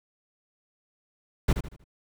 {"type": "noise with echo", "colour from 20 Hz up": "brown", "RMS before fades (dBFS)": -20, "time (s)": [1.48, 1.53], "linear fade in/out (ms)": 5, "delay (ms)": 78, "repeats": 4, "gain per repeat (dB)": -9, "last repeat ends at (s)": 1.842, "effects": []}